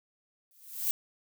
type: noise with exponential growth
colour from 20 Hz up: violet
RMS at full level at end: -26 dBFS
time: 0.51-0.91 s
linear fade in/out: 0 ms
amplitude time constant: 86 ms
effects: none